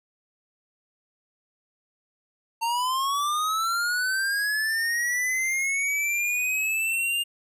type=linear sweep; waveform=square; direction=up; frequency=908 to 2822 Hz; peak=-24 dBFS; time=2.61-7.24 s; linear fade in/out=20 ms; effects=resampled to 32000 Hz